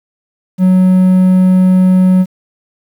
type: tone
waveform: triangle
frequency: 185 Hz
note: F#3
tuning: in tune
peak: -3 dBFS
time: 0.58-2.26 s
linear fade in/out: 50 ms
effects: 7-bit